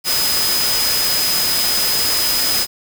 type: tone in noise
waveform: sine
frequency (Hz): 5030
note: D#8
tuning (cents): +18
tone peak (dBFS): -18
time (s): 0.04-2.67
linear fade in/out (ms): 50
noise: white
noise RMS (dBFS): -19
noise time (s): 0.04-2.67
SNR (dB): -2
effects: none